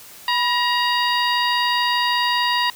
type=harmonic tone with a mistuned harmonic; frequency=945 Hz; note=A#5; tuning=23 cents sharp; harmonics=1 / 2 / 3 / 4 / 5; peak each=-20 / -23 / -25 / -26 / -27 dBFS; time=0.28-2.7 s; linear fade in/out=2 ms; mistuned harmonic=1; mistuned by=+69 cents; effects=white hiss -42 dBFS RMS until 2.75 s